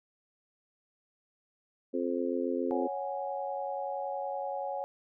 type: harmonic tone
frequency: 87.31 Hz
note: F2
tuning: in tune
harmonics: 3 / 4 / 5 / 6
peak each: -33 / -34 / -35 / -36 dBFS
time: 1.93-2.88 s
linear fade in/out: 20 ms
type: chord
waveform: sine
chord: C# suspended fourth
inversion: none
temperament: equal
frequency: 554.4 / 740 / 830.6 Hz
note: C#5 / F#5 / G#5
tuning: 0 / 0 / 0 cents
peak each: -36 / -38 / -37 dBFS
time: 2.71-4.84 s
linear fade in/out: 0 ms
effects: none